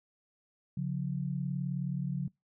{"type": "tone pair together", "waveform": "sine", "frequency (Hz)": [140, 179], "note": ["C#3", "F3"], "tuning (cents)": [18, 43], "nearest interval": "major third", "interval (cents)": 425, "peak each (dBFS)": [-33, -34], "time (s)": [0.77, 2.28], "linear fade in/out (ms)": 5, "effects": ["noise-tail reverb RT60 0.2 s tail -25 dB re dry"]}